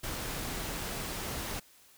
pink noise, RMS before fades -37 dBFS, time 0.03-1.6 s, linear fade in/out 10 ms, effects white hiss -60 dBFS RMS until 1.97 s

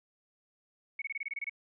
sine tone bursts, 2217 Hz, C#7, in tune, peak -33 dBFS, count 10, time 0.99-1.496 s, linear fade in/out 5 ms, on 29 ms, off 24 ms, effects none

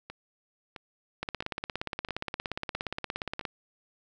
two click trains, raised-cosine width 0.3 ms, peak -16 / -24 dBFS, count 39 / 6, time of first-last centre 1.23-3.452 / 0.1-3.411 s, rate 17.1 / 1.51 Hz, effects none

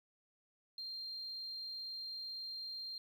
triangle tone, 4186 Hz, C8, in tune, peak -39 dBFS, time 0.78-2.98 s, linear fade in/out 2 ms, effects tanh soft clip ceiling -40 dBFS + 12-bit

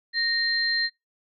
sine tone pair together, 1853 / 4160 Hz, A#6 / C8, -11 / -11 cents, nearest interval octave + major second, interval 1400 cents, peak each -25 / -24 dBFS, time 0.13-0.9 s, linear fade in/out 50 ms, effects noise-tail reverb RT60 0.2 s tail -22 dB re dry

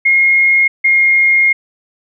sine tone pair in turn, 2147 / 2137 Hz, C7 / C7, +44 / +36 cents, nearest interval unison, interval 8 cents, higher first, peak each -7 dBFS, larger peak neither, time 0.05-0.68 / 0.84-1.53 s, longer second, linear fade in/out 10 ms, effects none

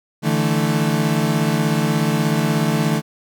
35% pulse chord, D suspended second, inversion none, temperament equal with one note detuned, 148.2 / 164.81 / 220 Hz, D3 / E3 / A3, +16 / 0 / 0 cents, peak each -19 dBFS, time 0.22-3.02 s, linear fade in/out 50 ms, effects none

